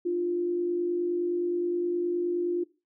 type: tone pair together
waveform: sine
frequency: 300.6 / 350.2 Hz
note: D4 / F4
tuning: +40 / +5 cents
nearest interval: minor third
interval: 265 cents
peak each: -36 / -25 dBFS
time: 0.05-2.64 s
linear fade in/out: 10 ms
effects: noise-tail reverb RT60 0.3 s tail -21 dB re dry